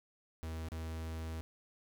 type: tone with dropouts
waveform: 45% pulse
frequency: 80.5 Hz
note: E2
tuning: 41 cents flat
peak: -39 dBFS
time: 0.43-1.41 s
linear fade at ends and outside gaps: 0 ms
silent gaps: 0.686-0.719 s
effects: none